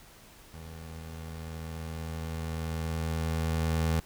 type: tone with level ramp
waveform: 25% pulse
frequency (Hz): 80.9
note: E2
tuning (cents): -32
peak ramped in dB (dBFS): -39 to -21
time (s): 0.54-4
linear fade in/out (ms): 0
effects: pink hiss -54 dBFS RMS until 4.05 s